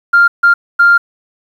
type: tone bursts at uneven times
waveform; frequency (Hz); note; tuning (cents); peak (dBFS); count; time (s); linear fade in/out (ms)
sine; 1396.9; F6; 0; -3; 3; 0.13-0.28 / 0.43-0.54 / 0.79-0.98; 10
effects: tanh soft clip ceiling 0 dBFS + 7-bit